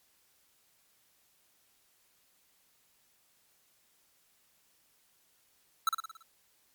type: tone with echo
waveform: square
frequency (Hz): 1318.5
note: E6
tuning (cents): 0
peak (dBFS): -24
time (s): 5.87-5.89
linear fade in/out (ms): 2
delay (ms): 56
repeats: 6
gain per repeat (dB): -5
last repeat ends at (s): 6.226
effects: white hiss -69 dBFS RMS until 6.74 s + MP3 96 kbps